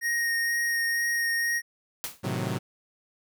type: tone with vibrato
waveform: square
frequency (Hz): 1864.7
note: A#6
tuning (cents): 0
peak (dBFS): -25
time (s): 0.01-1.62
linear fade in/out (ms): 50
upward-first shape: sine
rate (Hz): 2.1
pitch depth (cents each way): 10
type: noise with exponential decay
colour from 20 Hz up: white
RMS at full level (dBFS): -30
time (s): 2.04-2.23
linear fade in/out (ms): 0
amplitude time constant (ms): 41
type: chord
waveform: sawtooth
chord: A diminished seventh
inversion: none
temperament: equal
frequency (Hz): 110 / 130.81 / 155.56 / 185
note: A2 / C3 / Eb3 / Gb3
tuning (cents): 0 / 0 / 0 / 0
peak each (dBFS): -29 / -28 / -32 / -29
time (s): 2.23-2.59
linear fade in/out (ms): 20
effects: none